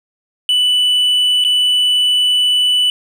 triangle tone with dropouts, 2977 Hz, F#7, 10 cents sharp, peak -9 dBFS, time 0.49-2.9 s, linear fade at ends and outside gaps 1 ms, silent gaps 1.44-1.448 s, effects none

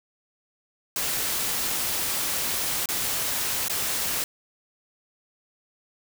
white noise with dropouts, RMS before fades -27 dBFS, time 0.96-4.24 s, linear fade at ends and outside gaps 1 ms, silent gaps 2.858-2.888 / 3.682-3.697 s, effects none

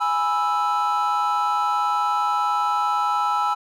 triangle chord, E major, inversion first, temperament equal, 830.6 / 987.8 / 1318.5 Hz, G#5 / B5 / E6, 0 / 0 / 0 cents, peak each -21 / -23 / -20 dBFS, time 0-3.55 s, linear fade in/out 20 ms, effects tanh soft clip ceiling -10 dBFS

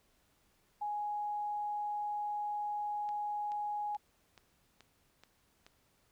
sine tone, 832 Hz, G#5, 3 cents sharp, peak -34 dBFS, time 0.81-3.97 s, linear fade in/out 10 ms
click train, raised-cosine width 0.2 ms, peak -37 dBFS, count 7, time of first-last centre 3.09-5.665 s, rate 2.33 Hz
effects pink hiss -72 dBFS RMS until 6.11 s

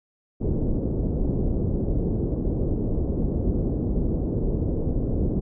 pink low-pass noise, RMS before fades -24 dBFS, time 0.4-5.41 s, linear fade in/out 20 ms, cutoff 450 Hz, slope 24 dB/octave, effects none

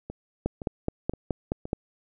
two click trains, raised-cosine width 2 ms, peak -22 / -12 dBFS, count 4 / 7, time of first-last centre 0.1-1.654 / 0.46-1.731 s, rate 1.93 / 4.72 Hz, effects none

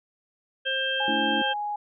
harmonic tone, 530 Hz, C5, 22 cents sharp, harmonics 1 / 3 / 5 / 6, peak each -32 / -28 / -35 / -28 dBFS, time 0.65-1.54 s, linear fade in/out 20 ms
sine tone, 830.6 Hz, G#5, in tune, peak -27 dBFS, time 1-1.76 s, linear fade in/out 5 ms
sine chord, A suspended fourth, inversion none, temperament equal with one note detuned, 220 / 286.1 / 329.6 Hz, A3 / D4 / E4, 0 / -45 / 0 cents, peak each -31 dBFS, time 1.08-1.42 s, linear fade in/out 2 ms
effects none

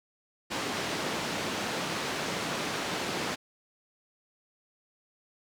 pink band-pass noise, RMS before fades -33 dBFS, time 0.5-3.36 s, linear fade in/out 20 ms, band 200 to 5600 Hz, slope 12 dB/octave, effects none

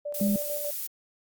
sine tone with tremolo, 585 Hz, D5, 7 cents flat, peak -30 dBFS, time 0.05-0.71 s, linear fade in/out 10 ms, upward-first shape square, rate 6.7 Hz, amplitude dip 45%
violet noise, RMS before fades -33 dBFS, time 0.14-0.87 s, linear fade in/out 5 ms
sine tone, 204.6 Hz, G#3, 26 cents flat, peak -22 dBFS, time 0.21-0.36 s, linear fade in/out 2 ms
effects Opus 48 kbps

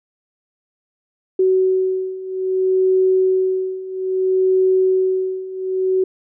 sine beating tone pair, 374.9 / 375.51 Hz, F#4 / F#4, +23 / +26 cents, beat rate 0.61 Hz, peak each -19 / -16 dBFS, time 1.39-6.04 s, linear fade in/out 5 ms, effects none

